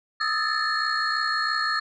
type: tone cluster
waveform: sine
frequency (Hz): 1241 / 1304 / 1726 / 1792 / 4290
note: D#6 / E6 / A6 / A6 / C8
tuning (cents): -5 / -19 / -34 / +31 / +42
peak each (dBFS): -28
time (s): 0.2-1.8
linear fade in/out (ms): 10
effects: tanh soft clip ceiling -16 dBFS